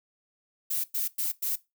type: noise bursts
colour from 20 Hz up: violet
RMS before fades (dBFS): -29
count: 4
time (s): 0.7-1.56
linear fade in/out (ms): 10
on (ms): 140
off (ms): 100
effects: noise-tail reverb RT60 0.2 s tail -18 dB re dry